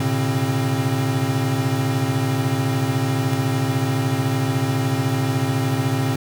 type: tone cluster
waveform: square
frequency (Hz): 111.3 / 127.5 / 141.3 / 265.8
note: A2 / C3 / C#3 / C4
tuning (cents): +20 / -44 / +34 / +27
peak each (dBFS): -25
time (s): 0-6.16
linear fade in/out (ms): 5
effects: none